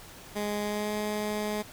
15% pulse tone with pitch glide, 207.7 to 210.7 Hz, G#3 to G#3, 0 to +25 cents, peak -23 dBFS, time 0.35-1.63 s, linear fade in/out 20 ms, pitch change +25 cents, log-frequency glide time 0.62-0.92 s, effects pink hiss -48 dBFS RMS until 1.72 s

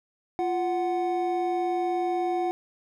triangle tone pair together, 347.9 / 740 Hz, F4 / F#5, -7 / 0 cents, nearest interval octave + minor second, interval 1307 cents, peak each -25 dBFS, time 0.39-2.51 s, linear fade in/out 0 ms, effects none

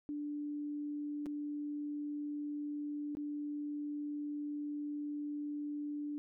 sine tone with dropouts, 293.7 Hz, D4, in tune, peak -37 dBFS, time 0.09-6.18 s, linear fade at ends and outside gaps 0 ms, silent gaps 1.259-1.265 / 3.151-3.17 s, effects none

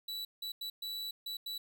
45% pulse tone bursts at uneven times, 3944 Hz, B7, 3 cents flat, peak -38 dBFS, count 6, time 0.08-0.25 / 0.42-0.52 / 0.61-0.7 / 0.82-1.11 / 1.26-1.37 / 1.46-1.58 s, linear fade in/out 5 ms, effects none

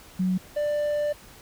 sine / triangle tone pair in turn, 185 / 591.3 Hz, F#3 / D5, 0 / +12 cents, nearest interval octave + minor sixth, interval 2012 cents, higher second, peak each -21 dBFS, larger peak neither, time 0.19-0.38 / 0.56-1.13 s, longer second, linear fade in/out 10 ms, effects pink hiss -49 dBFS RMS until 1.41 s

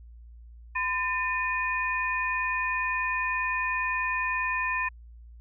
sine tone cluster, 1017 / 1795 / 2470 Hz, C6 / A6 / D#7, -50 / +34 / -13 cents, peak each -30 dBFS, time 0.75-4.89 s, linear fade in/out 10 ms, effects added 58 Hz sine -45 dBFS peak until 5.4 s

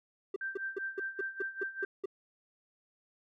triangle tone bursts, 392 Hz, G4, in tune, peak -30 dBFS, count 9, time 0.34-2.058 s, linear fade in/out 5 ms, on 22 ms, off 190 ms
sine tone with tremolo, 1568 Hz, G6, in tune, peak -33 dBFS, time 0.41-1.85 s, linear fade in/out 2 ms, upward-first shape sine, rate 5.1 Hz, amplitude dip 80%
effects none

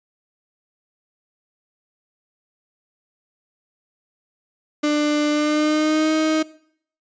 35% pulse tone with pitch glide, 297.6 to 313.7 Hz, D4 to D#4, +23 to +14 cents, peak -15 dBFS, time 4.83-6.43 s, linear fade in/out 10 ms, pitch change +91 cents, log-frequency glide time 5.31-6.12 s, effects noise-tail reverb RT60 0.6 s tail -20 dB re dry + resampled to 16000 Hz

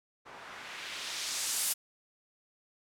blue noise with low-pass filter sweep, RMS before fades -37 dBFS, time 0.25-1.74 s, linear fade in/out 20 ms, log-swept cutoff 960 to 12000 Hz, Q 1, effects none

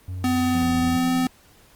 triangle tone, 91.8 Hz, F#2, 13 cents flat, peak -26 dBFS, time 0.08-0.97 s, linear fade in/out 5 ms
square tone with pitch glide, 252.6 to 255.8 Hz, B3 to C4, +39 to -39 cents, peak -20 dBFS, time 0.24-1.27 s, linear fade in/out 2 ms, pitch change +22 cents, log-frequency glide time 0.82-1.11 s
triangle tone with tremolo, 174.61 Hz, F3, in tune, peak -25 dBFS, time 0.54-1.27 s, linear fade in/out 10 ms, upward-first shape square, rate 10 Hz, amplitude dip 25%
effects pink hiss -54 dBFS RMS until 1.75 s + Opus 32 kbps

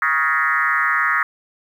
sine tone with frequency modulation, 1550 Hz, G6, 20 cents flat, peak -15 dBFS, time 0.02-1.23 s, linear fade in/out 2 ms, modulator 147 Hz, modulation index 2.9, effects 8-bit

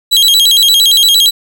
40% pulse tone with vibrato, 3574 Hz, A7, 26 cents sharp, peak -4 dBFS, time 0.11-1.31 s, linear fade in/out 20 ms, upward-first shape square, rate 8.7 Hz, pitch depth 170 cents each way, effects none

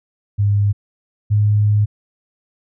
sine tone pair in turn, 101.9 / 104.58 Hz, G#2 / G#2, -32 / +13 cents, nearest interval unison, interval 45 cents, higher second, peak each -12 / -11 dBFS, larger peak second, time 0.38-0.73 / 1.3-1.86 s, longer second, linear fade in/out 20 ms, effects none

